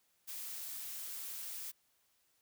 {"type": "noise", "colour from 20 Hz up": "blue", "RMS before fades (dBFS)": -44, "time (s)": [0.27, 1.72], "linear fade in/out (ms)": 20, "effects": ["white hiss -75 dBFS RMS until 2.41 s"]}